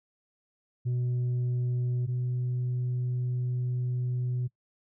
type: tone pair in turn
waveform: sine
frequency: 123.47 / 124.47 Hz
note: B2 / B2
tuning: 0 / +14 cents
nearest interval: unison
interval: 14 cents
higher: second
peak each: -23 / -25 dBFS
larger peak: first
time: 0.85-2.07 / 2.07-4.48 s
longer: second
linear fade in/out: 20 ms
effects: noise-tail reverb RT60 0.1 s tail -22 dB re dry + tanh soft clip ceiling -25 dBFS